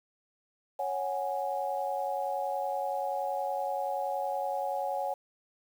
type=chord; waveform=sine; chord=C# suspended fourth; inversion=none; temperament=equal; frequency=554.4 / 740 / 830.6 Hz; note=C#5 / F#5 / G#5; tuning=0 / 0 / 0 cents; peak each=-34 dBFS; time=0.79-5.14 s; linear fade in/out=5 ms; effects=9-bit